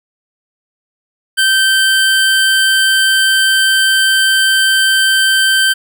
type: tone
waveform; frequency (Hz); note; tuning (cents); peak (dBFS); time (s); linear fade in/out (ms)
25% pulse; 1555; G6; -14; -5; 1.37-5.74; 20
effects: none